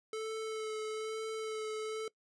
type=tone with vibrato; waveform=square; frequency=436.9 Hz; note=A4; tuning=12 cents flat; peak=-37 dBFS; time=0.13-2.08 s; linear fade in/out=2 ms; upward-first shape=sine; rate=1.1 Hz; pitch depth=16 cents each way; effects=noise-tail reverb RT60 0.1 s tail -22 dB re dry + resampled to 22050 Hz